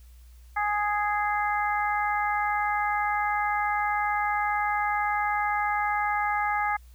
harmonic tone, 415.5 Hz, G#4, 1 cent sharp, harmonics 2 / 3 / 4 / 5, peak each -26 / -30 / -32 / -32 dBFS, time 0.56-6.77 s, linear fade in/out 10 ms, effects added 60 Hz sine -47 dBFS peak until 6.94 s + white hiss -63 dBFS RMS until 6.94 s

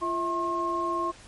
sine tone cluster, 342.7 / 653 / 1073 Hz, F4 / E5 / C6, -33 / -17 / +43 cents, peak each -31 / -35 / -27 dBFS, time 0.01-1.12 s, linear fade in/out 20 ms, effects pink hiss -50 dBFS RMS until 1.27 s + MP3 48 kbps

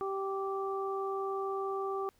harmonic tone, 389.5 Hz, G4, 11 cents flat, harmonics 1 / 2 / 3, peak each -34 / -40 / -38 dBFS, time 0.01-2.09 s, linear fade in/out 0 ms, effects pink hiss -69 dBFS RMS until 2.19 s

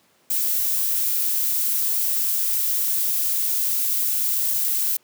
violet noise, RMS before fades -22 dBFS, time 0.3-4.97 s, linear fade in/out 5 ms, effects pink hiss -60 dBFS RMS until 5.03 s + high-pass 200 Hz 12 dB/octave

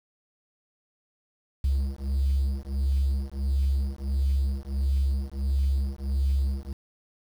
triangle beating tone pair, 67.3 / 68.8 Hz, C2 / C#2, +49 / -12 cents, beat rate 1.5 Hz, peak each -23 dBFS, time 1.64-6.73 s, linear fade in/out 5 ms, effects tanh soft clip ceiling -17 dBFS + 8-bit

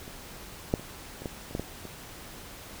clicks, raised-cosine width 2 ms, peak -30 / -10 / -29 / -26 / -19 / -30 / -17 / -18 / -27 dBFS, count 9, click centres 0.079 / 0.739 / 0.796 / 1.22 / 1.258 / 1.51 / 1.551 / 1.596 / 1.853 s, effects pink hiss -45 dBFS RMS until 2.8 s

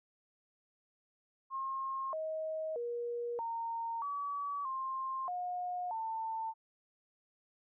sine tone with pitch steps, 1071 / 632 / 476.3 / 920 / 1141 / 1058 / 719 / 894 Hz, C6 / D#5 / A#4 / A#5 / C#6 / C6 / F#5 / A5, +40 / +27 / +37 / -23 / +50 / +19 / -50 / +27 cents, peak -35 dBFS, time 1.5-6.54 s, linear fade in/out 50 ms, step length 630 ms, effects none

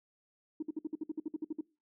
sine tone bursts, 311.1 Hz, D#4, in tune, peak -32 dBFS, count 13, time 0.6-1.61 s, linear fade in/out 5 ms, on 26 ms, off 56 ms, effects noise-tail reverb RT60 0.3 s tail -22 dB re dry + tanh soft clip ceiling -28 dBFS

